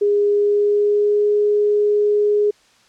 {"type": "tone with pitch glide", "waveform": "sine", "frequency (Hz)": [410, 415.7], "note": ["G#4", "G#4"], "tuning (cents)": [-22, 2], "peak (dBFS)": -13, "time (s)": [0.01, 2.51], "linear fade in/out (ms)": 10, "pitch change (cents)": 24, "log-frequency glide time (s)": [0.28, 1.29], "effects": ["white hiss -54 dBFS RMS until 2.88 s", "low-pass 6000 Hz 12 dB/octave"]}